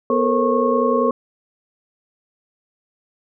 sine tone cluster, 244.7 / 440.5 / 470.9 / 535 / 1093 Hz, B3 / A4 / A#4 / C5 / C#6, -16 / +2 / +18 / +38 / -25 cents, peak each -21 dBFS, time 0.1-1.11 s, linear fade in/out 2 ms, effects none

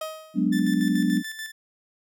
30% pulse tone with exponential decay, 630 Hz, D#5, 21 cents sharp, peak -25 dBFS, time 0.01-0.57 s, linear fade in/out 5 ms, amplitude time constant 120 ms
sine chord, G# half-diminished seventh, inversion third, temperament equal, 185 / 207.7 / 246.9 / 293.7 Hz, F#3 / G#3 / B3 / D4, 0 / 0 / 0 / 0 cents, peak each -25 dBFS, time 0.34-1.23 s, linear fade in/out 50 ms
sawtooth tone with tremolo, 1760 Hz, A6, in tune, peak -28 dBFS, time 0.52-1.52 s, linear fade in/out 10 ms, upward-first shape square, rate 6.9 Hz, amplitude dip 55%
effects none

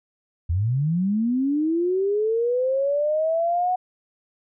sine linear sweep, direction up, 77.78 to 740 Hz, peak -19 dBFS, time 0.49-3.76 s, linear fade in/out 10 ms, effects none

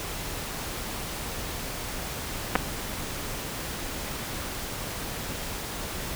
clicks, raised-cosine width 0.5 ms, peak -6 dBFS, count 2, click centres 2.554 / 2.558 s, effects pink hiss -34 dBFS RMS until 6.15 s

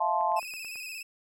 sine chord, F major seventh, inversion third, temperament just, 654.8 / 698.5 / 873.1 / 1047.7 Hz, E5 / F5 / A5 / C6, -12 / 0 / -14 / +2 cents, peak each -32 / -31 / -27 / -30 dBFS, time 0-0.4 s, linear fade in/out 10 ms
click train, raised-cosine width 0.5 ms, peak -36 dBFS, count 6, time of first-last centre 0.21-0.757 s, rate 9.14 Hz
sawtooth tone with vibrato, 2563 Hz, E7, 49 cents flat, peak -34 dBFS, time 0.36-1.03 s, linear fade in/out 10 ms, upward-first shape square, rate 17 Hz, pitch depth 47 cents each way
effects none

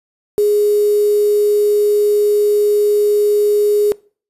sine tone with quantisation, 415.3 Hz, G#4, in tune, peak -10 dBFS, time 0.38-3.92 s, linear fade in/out 0 ms, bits 5, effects noise-tail reverb RT60 0.4 s tail -22 dB re dry + resampled to 32000 Hz

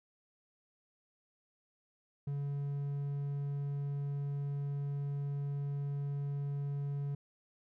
triangle tone, 141.8 Hz, C#3, 40 cents sharp, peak -32 dBFS, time 2.27-7.15 s, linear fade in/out 5 ms, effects none

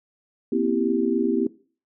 sine chord, C dominant seventh, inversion third, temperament equal with one note detuned, 238.4 / 261.6 / 329.6 / 392 Hz, Bb3 / C4 / E4 / G4, +39 / 0 / 0 / 0 cents, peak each -25 dBFS, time 0.52-1.47 s, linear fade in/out 5 ms, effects noise-tail reverb RT60 0.4 s tail -19 dB re dry

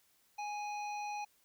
harmonic tone with a mistuned harmonic, 830.6 Hz, G#5, in tune, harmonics 1 / 3 / 5 / 7, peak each -38 / -46 / -56 / -55 dBFS, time 0.38-1.25 s, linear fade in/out 10 ms, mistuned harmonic 7, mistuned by +18 cents, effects white hiss -71 dBFS RMS until 1.44 s

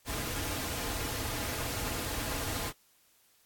pink noise with comb filter, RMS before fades -35 dBFS, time 0.05-2.73 s, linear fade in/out 50 ms, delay 5.3 ms, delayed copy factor -0.5, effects white hiss -66 dBFS RMS until 3.45 s + AAC 64 kbps

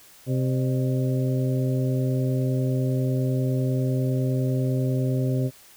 harmonic tone with a mistuned harmonic, 130 Hz, C3, 11 cents flat, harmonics 1 / 2 / 3 / 4 / 5, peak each -22 / -28 / -32 / -34 / -36 dBFS, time 0.26-5.51 s, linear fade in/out 50 ms, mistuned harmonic 5, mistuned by -110 cents, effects white hiss -51 dBFS RMS until 5.76 s

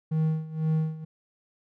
triangle tone with tremolo, 157.9 Hz, D#3, 26 cents sharp, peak -19 dBFS, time 0.11-1.05 s, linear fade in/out 10 ms, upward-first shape sine, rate 2 Hz, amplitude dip 85%, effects none

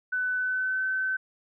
sine tone with pitch glide, 1500 to 1528.9 Hz, F#6 to G6, +23 to -44 cents, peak -25 dBFS, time 0.12-1.17 s, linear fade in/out 10 ms, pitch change +33 cents, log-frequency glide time 0.33-0.85 s, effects none

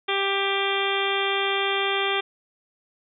harmonic tone with a mistuned harmonic, 394 Hz, G4, 9 cents sharp, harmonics 1 / 2 / 3 / 4 / 5 / 6 / 7 / 8 / 9, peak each -27 / -30 / -30 / -33 / -32 / -30 / -34 / -30 / -32 dBFS, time 0.08-2.21 s, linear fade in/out 10 ms, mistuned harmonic 8, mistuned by +31 cents, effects none

